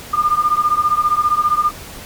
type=beating tone pair; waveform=sine; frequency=1200 / 1215 Hz; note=D6 / D#6; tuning=+37 / -42 cents; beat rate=15 Hz; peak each=-16 / -15 dBFS; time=0.13-1.71 s; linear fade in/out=10 ms; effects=pink hiss -34 dBFS RMS until 2.05 s + MP3 96 kbps